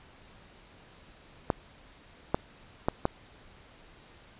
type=clicks; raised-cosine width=1 ms; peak=-10 dBFS; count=4; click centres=1.502 / 2.345 / 2.885 / 3.054 s; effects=pink hiss -55 dBFS RMS until 4.39 s + resampled to 8000 Hz